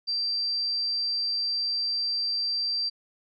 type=tone; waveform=sine; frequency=4699 Hz; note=D8; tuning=in tune; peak=-25 dBFS; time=0.07-2.9 s; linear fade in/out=20 ms; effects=none